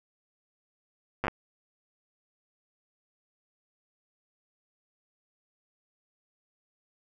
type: slowing click train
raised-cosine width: 0.5 ms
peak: -14 dBFS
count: 5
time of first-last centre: 1.24-1.282 s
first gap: 8 ms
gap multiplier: 1.18
effects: none